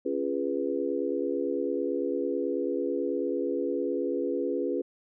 sine chord, C# dominant seventh, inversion none, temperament equal with one note detuned, 277.2 / 346.2 / 415.3 / 493.9 Hz, C#4 / E#4 / G#4 / B4, 0 / -15 / 0 / 0 cents, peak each -32 dBFS, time 0.05-4.82 s, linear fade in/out 10 ms, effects none

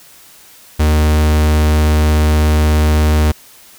45% pulse tone, 76.4 Hz, D#2, 31 cents flat, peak -9 dBFS, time 0.79-3.32 s, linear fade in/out 10 ms, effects white hiss -42 dBFS RMS until 3.78 s

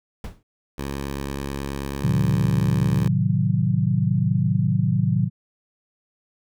brown noise with exponential decay, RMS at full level -27 dBFS, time 0.24-0.43 s, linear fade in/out 2 ms, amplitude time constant 41 ms
10% pulse tone, 69.3 Hz, C#2, in tune, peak -19 dBFS, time 0.78-3.08 s, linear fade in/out 5 ms
sine chord, A diminished seventh, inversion none, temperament equal, 110 / 130.81 / 155.56 / 185 Hz, A2 / C3 / Eb3 / Gb3, 0 / 0 / 0 / 0 cents, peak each -23 dBFS, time 2.01-5.3 s, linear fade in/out 50 ms
effects none

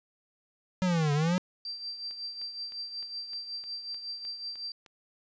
square linear two-way sweep, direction down then up, 188.6 to 142 to 186.3 Hz, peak -25 dBFS, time 0.82-1.38 s, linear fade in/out 0 ms, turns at 1.13 s
sine tone with tremolo, 4700 Hz, D8, 1 cent sharp, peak -33 dBFS, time 1.65-4.72 s, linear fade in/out 2 ms, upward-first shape triangle, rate 5.4 Hz, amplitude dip 65%
click train, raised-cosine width 0.2 ms, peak -35 dBFS, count 10, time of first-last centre 2.11-4.862 s, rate 3.27 Hz
effects resampled to 16000 Hz + 11-bit

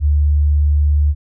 sine tone, 73.6 Hz, D2, 4 cents sharp, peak -10 dBFS, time 0-1.15 s, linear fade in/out 50 ms, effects none

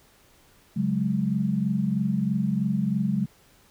sine chord, C# suspended fourth, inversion none, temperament just, 138.59 / 184.79 / 207.9 Hz, C#3 / F#3 / G#3, 0 / -2 / +2 cents, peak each -29 / -26 / -25 dBFS, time 0.76-3.26 s, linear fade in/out 10 ms, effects pink hiss -58 dBFS RMS until 3.7 s

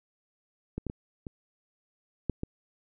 clicks, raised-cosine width 3 ms, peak -20 / -20 / -22 / -25 / -14 / -19 dBFS, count 6, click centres 0.78 / 0.867 / 0.899 / 1.268 / 2.297 / 2.434 s, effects none

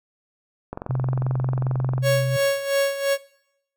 click train, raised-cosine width 1 ms, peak -16 dBFS, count 29, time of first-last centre 0.73-1.98 s, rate 22.4 Hz
sine tone, 129 Hz, C3, 24 cents flat, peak -21 dBFS, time 0.89-2.37 s, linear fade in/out 10 ms
45% pulse tone with tremolo, 554.4 Hz, C#5, in tune, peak -17 dBFS, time 2.02-3.18 s, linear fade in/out 50 ms, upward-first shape sine, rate 2.9 Hz, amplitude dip 70%
effects noise-tail reverb RT60 0.8 s tail -20 dB re dry

